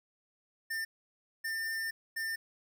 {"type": "tone bursts at uneven times", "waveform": "square", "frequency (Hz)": 1798, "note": "A6", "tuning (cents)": 37, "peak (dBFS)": -34, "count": 3, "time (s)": [[0.7, 0.85], [1.44, 1.91], [2.16, 2.36]], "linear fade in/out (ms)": 10, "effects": ["11-bit"]}